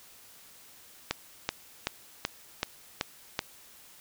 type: click train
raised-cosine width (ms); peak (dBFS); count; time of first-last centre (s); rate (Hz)
0.2; -10; 7; 1.11-3.391; 2.63
effects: white hiss -54 dBFS RMS until 4 s